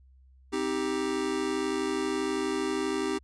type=chord; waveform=square; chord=C minor; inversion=none; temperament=just; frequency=261.6 / 314 / 392.4 Hz; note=C4 / Eb4 / G4; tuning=0 / +16 / +2 cents; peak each=-35 / -33 / -31 dBFS; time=0.52-3.19 s; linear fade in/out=20 ms; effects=added 65 Hz sine -54 dBFS peak until 3.23 s + resampled to 22050 Hz